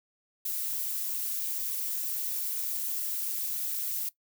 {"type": "noise with amplitude modulation", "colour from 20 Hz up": "violet", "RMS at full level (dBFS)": -30, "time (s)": [0.45, 4.09], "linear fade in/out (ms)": 5, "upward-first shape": "sine", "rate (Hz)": 227, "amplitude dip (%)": 55, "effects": ["noise-tail reverb RT60 0.1 s tail -18 dB re dry"]}